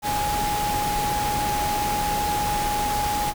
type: tone in noise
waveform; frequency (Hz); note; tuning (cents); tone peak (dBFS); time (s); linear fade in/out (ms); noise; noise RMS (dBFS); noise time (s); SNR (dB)
sine; 830.6; G#5; 0; -23; 0.02-3.34; 50; pink; -28; 0.02-3.34; +2
effects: none